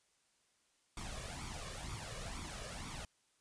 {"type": "noise with flanger", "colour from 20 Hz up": "pink", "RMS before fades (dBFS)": -45, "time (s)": [0.97, 3.05], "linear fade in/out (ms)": 2, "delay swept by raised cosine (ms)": [0.86, 1.76], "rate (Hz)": 2.1, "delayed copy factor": 0.65, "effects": ["white hiss -75 dBFS RMS until 3.4 s", "resampled to 22050 Hz"]}